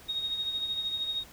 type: tone with tremolo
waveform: sine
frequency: 3741 Hz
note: A#7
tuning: 5 cents sharp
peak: -27 dBFS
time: 0.08-1.24 s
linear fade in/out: 20 ms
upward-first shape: triangle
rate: 13 Hz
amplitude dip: 60%
effects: pink hiss -52 dBFS RMS until 1.32 s